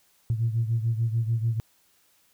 sine beating tone pair, 113.2 / 120 Hz, A2 / B2, +50 / -49 cents, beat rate 6.8 Hz, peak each -23 / -28 dBFS, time 0.3-1.6 s, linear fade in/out 0 ms, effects tanh soft clip ceiling -16 dBFS + white hiss -64 dBFS RMS until 2.33 s

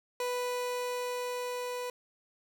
30% pulse tone with level ramp, 493.9 Hz, B4, in tune, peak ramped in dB -28 to -32 dBFS, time 0.2-1.9 s, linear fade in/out 2 ms, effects none

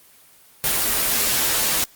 white noise with comb filter, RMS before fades -20 dBFS, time 0.64-1.84 s, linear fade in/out 0 ms, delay 11 ms, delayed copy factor -0.75, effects white hiss -51 dBFS RMS until 1.95 s + Opus 24 kbps

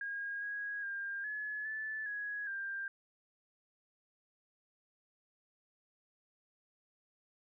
sine tone with pitch steps, 1630 / 1651 / 1602 / 1704 / 1745 / 1668 / 1589 Hz, G#6 / G#6 / G6 / G#6 / A6 / G#6 / G6, -33 / -11 / +37 / +44 / -15 / +7 / +23 cents, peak -37 dBFS, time 0.01-2.88 s, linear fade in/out 2 ms, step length 410 ms, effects none

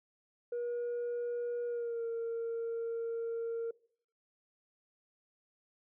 sine tone with pitch glide, 479.4 to 460.9 Hz, A#4 to A#4, +48 to -20 cents, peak -32 dBFS, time 0.52-3.71 s, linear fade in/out 5 ms, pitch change -68 cents, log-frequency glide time 1.66-2.05 s, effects noise-tail reverb RT60 0.6 s tail -22 dB re dry + tanh soft clip ceiling -32 dBFS

